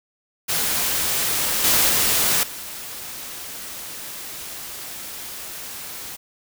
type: noise with level steps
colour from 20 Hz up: white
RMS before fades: -22 / -17 / -19 / -34 dBFS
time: 0.48-6.17 s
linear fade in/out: 20 ms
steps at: 1.64 / 1.89 / 2.43 s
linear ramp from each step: 2 ms
effects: none